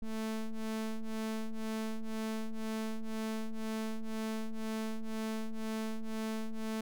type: ring-modulated tone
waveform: square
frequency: 110 Hz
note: A2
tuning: in tune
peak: -32 dBFS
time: 0.02-6.81 s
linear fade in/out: 5 ms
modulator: 111 Hz
effects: none